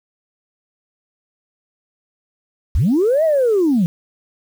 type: linear two-way sweep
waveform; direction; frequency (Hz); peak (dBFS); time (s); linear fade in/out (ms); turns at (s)
sine; up then down; 47.42 to 659.3 to 158.4; -11; 2.75-3.86; 0; 3.24
effects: tanh soft clip ceiling -8 dBFS + 7-bit